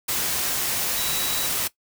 sine tone in noise, 3897 Hz, B7, 24 cents flat, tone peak -30 dBFS, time 0.97-1.47 s, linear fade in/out 10 ms, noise white, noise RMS -25 dBFS, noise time 0.08-1.68 s, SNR -8 dB, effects noise-tail reverb RT60 0.1 s tail -18 dB re dry

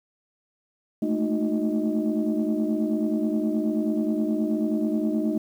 sine tone cluster, 214.7 / 224.1 / 307.7 / 361.5 / 626 Hz, A3 / A3 / D#4 / F#4 / D#5, -42 / +32 / -19 / -40 / +10 cents, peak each -27 / -27 / -25 / -32 / -34 dBFS, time 1.02-5.38 s, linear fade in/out 5 ms, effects tanh soft clip ceiling -13 dBFS + 9-bit

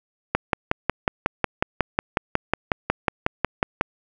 click train, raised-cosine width 0.5 ms, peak -3 dBFS, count 20, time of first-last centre 0.35-3.811 s, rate 5.49 Hz, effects none

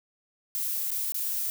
violet noise with dropouts, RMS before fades -30 dBFS, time 0.55-1.5 s, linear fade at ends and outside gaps 0 ms, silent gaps 0.906-0.915 / 1.121-1.144 s, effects none

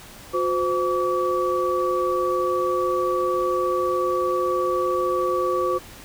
sine tone cluster, 361.4 / 515 / 1145 Hz, F#4 / C5 / D6, -41 / -28 / -44 cents, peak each -24 dBFS, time 0.33-5.79 s, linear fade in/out 20 ms, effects pink hiss -43 dBFS RMS until 6.04 s

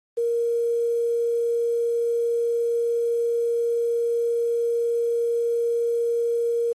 sine tone with quantisation, 468.8 Hz, A#4, 10 cents sharp, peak -20 dBFS, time 0.17-6.73 s, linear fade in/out 10 ms, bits 8, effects AAC 32 kbps

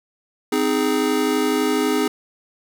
square chord, Ab major, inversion first, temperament just, 259.6 / 311.5 / 415.3 Hz, C4 / Eb4 / Ab4, -13 / +2 / 0 cents, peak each -23 / -23 / -22 dBFS, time 0.52-2.08 s, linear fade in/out 5 ms, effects none

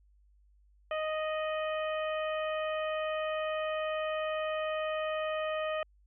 harmonic tone with a mistuned harmonic, 622.3 Hz, D#5, in tune, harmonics 1 / 2 / 3 / 4 / 5, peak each -32 / -38 / -42 / -44 / -46 dBFS, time 0.91-5.83 s, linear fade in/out 2 ms, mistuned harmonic 5, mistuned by -37 cents, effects added 50 Hz sine -61 dBFS peak until 6.06 s

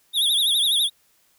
square tone with vibrato, 3541 Hz, A7, 10 cents sharp, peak -18 dBFS, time 0.13-0.9 s, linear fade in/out 50 ms, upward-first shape triangle, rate 12 Hz, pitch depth 160 cents each way, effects white hiss -62 dBFS RMS until 1.38 s

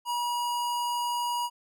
square tone, 962 Hz, B5, 46 cents flat, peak -28 dBFS, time 0.05-1.5 s, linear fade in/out 50 ms, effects none

